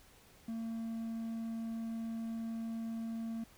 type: tone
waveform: triangle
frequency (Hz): 226.7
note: A#3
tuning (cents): -48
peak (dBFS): -35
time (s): 0.48-3.44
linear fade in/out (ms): 5
effects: pink hiss -62 dBFS RMS until 3.57 s